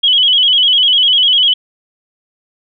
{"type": "tone with vibrato", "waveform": "sine", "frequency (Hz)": 3136, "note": "G7", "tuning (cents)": 0, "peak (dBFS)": -7, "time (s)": [0.03, 1.54], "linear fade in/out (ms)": 10, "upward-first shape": "square", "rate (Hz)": 10, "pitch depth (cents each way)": 74, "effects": []}